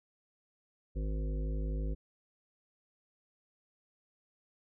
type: harmonic tone with a mistuned harmonic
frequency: 51.91 Hz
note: G#1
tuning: in tune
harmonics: 1 / 3 / 5 / 7 / 9 / 10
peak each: -32 / -42 / -46 / -49 / -51 / -52 dBFS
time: 0.95-1.95 s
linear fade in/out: 20 ms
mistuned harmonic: 1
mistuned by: +41 cents
effects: none